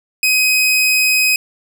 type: tone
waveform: sawtooth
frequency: 2520 Hz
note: D#7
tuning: 21 cents sharp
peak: -8 dBFS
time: 0.23-1.36 s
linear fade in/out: 2 ms
effects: none